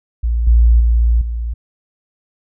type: tone with level steps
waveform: sine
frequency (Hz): 57.8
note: A#1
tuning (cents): -14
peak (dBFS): -13 / -6 / -9 / -18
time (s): 0.23-1.54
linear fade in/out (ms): 10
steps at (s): 0.47 / 0.8 / 1.21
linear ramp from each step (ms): 5
effects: none